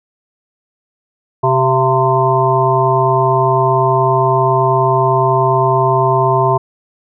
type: harmonic tone with a mistuned harmonic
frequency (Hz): 129.8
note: C3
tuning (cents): -13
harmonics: 1 / 3 / 5 / 7 / 8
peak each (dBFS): -16 / -16 / -16 / -16 / -16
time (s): 1.43-6.58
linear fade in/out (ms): 10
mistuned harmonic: 5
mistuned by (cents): +63
effects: none